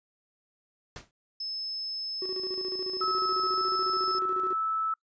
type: noise with exponential decay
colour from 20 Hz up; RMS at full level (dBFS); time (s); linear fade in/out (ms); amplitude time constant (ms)
pink; -37; 0.96-1.11; 1; 31
type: tone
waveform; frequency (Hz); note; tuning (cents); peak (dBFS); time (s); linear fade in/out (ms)
sine; 5220; E8; -18; -32; 1.4-4.19; 5
type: tone with tremolo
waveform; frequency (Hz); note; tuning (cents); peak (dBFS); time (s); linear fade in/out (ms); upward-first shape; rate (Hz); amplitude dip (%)
triangle; 372.6; F#4; +12; -30; 2.22-4.53; 2; square; 14; 65
type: tone with pitch glide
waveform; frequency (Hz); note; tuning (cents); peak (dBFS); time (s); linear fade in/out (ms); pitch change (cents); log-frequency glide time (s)
sine; 1295 to 1310; E6 to E6; -31 to -11; -26; 3.01-4.94; 5; +20; 3.55-3.61
effects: noise-tail reverb RT60 0.1 s tail -26 dB re dry + resampled to 16000 Hz